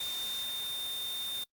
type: tone in noise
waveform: sine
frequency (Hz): 3625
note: A#7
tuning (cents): -49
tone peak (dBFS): -34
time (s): 0-1.44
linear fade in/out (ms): 5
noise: white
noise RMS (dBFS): -42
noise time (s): 0-1.44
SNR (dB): +5
effects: noise-tail reverb RT60 0.1 s tail -24 dB re dry + Opus 48 kbps